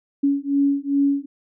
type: beating tone pair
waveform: sine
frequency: 279.3 / 281.8 Hz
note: C#4 / C#4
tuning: +13 / +29 cents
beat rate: 2.5 Hz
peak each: -20 dBFS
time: 0.23-1.26 s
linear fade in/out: 10 ms
effects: none